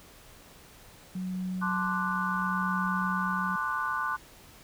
sine tone with tremolo, 184.8 Hz, F#3, 2 cents flat, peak -30 dBFS, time 1.15-3.56 s, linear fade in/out 5 ms, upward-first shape sine, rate 0.73 Hz, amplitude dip 30%
sine chord, D dominant seventh, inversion second, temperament equal, 880 / 1046.5 / 1174.7 / 1480 Hz, A5 / C6 / D6 / F#6, 0 / 0 / 0 / 0 cents, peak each -38 / -33 / -33 / -32 dBFS, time 1.61-4.17 s, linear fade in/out 20 ms
effects pink hiss -53 dBFS RMS until 4.63 s

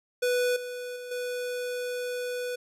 square tone with level steps, 493.9 Hz, B4, in tune, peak -24 / -35 / -38 / -31 dBFS, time 0.22-2.56 s, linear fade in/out 10 ms, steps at 0.56 / 0.96 / 1.11 s, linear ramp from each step 5 ms, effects resampled to 32000 Hz

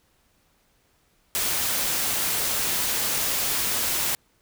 white noise, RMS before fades -25 dBFS, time 1.35-4.15 s, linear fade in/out 0 ms, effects pink hiss -65 dBFS RMS until 4.41 s

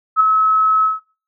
sine tone with ADSR envelope, 1290 Hz, E6, 38 cents flat, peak -6 dBFS, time 0.16-1 s, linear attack 44 ms, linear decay 4 ms, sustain -5 dB, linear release 160 ms, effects noise-tail reverb RT60 0.4 s tail -18 dB re dry

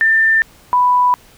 sine tone pair in turn, 1789 / 989.9 Hz, A6 / B5, +28 / +4 cents, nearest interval minor seventh, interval 1024 cents, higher first, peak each -9 dBFS, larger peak neither, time 0.01-0.42 / 0.73-1.14 s, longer neither, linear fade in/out 0 ms, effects pink hiss -46 dBFS RMS until 1.37 s

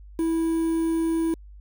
triangle tone with quantisation, 327.9 Hz, E4, 9 cents flat, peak -19 dBFS, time 0.19-1.34 s, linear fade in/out 2 ms, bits 7, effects added 50 Hz sine -42 dBFS peak until 1.6 s

